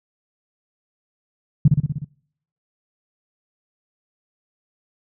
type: tone with echo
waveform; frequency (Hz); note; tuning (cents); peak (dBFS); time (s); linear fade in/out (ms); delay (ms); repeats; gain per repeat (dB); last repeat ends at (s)
sine; 145.2; D3; -19; -7; 1.65-1.68; 5; 61; 6; -3; 2.046
effects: noise-tail reverb RT60 0.7 s tail -26 dB re dry